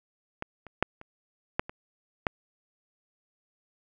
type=clicks; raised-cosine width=0.5 ms; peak=-18 / -29 / -7 / -29 / -9 / -24 / -9 dBFS; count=7; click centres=0.424 / 0.667 / 0.826 / 1.014 / 1.595 / 1.695 / 2.268 s; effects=none